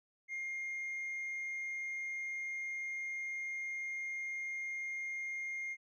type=tone with tanh clipping; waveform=triangle; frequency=2123 Hz; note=C7; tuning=25 cents sharp; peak=-38 dBFS; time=0.28-5.77 s; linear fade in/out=50 ms; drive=6 dB; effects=none